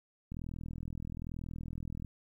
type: click train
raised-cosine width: 5 ms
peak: -29 dBFS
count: 72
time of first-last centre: 0.32-2.047 s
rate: 41.1 Hz
effects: 11-bit